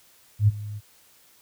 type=tone with ADSR envelope; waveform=sine; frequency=104.6 Hz; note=G#2; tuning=13 cents sharp; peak=-12 dBFS; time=0.39-0.81 s; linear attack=89 ms; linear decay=27 ms; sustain=-19 dB; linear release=39 ms; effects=white hiss -57 dBFS RMS until 1.41 s